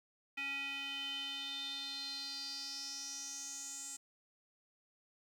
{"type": "tone with band-pass filter sweep", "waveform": "square", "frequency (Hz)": 277.2, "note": "C#4", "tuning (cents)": 0, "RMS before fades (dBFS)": -43, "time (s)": [0.37, 3.97], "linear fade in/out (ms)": 10, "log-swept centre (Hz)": [2400, 7600], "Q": 6.6, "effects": ["11-bit"]}